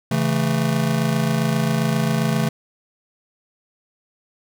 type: chord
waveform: square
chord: A major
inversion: first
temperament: just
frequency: 137.5 / 165 / 220 Hz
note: C#3 / E3 / A3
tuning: -14 / +2 / 0 cents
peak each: -23 dBFS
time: 0.11-2.49 s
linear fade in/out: 5 ms
effects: none